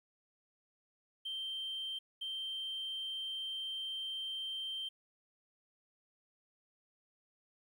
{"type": "tone bursts at uneven times", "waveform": "triangle", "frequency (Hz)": 3136, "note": "G7", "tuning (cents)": 0, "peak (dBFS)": -35, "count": 2, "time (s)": [[1.25, 1.99], [2.21, 4.89]], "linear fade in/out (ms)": 10, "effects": ["tanh soft clip ceiling -34 dBFS", "12-bit"]}